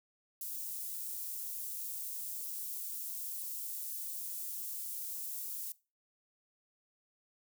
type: high-pass noise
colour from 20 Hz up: white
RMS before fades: -41 dBFS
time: 0.41-5.72 s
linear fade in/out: 2 ms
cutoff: 10000 Hz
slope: 12 dB/octave
effects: noise-tail reverb RT60 0.3 s tail -20 dB re dry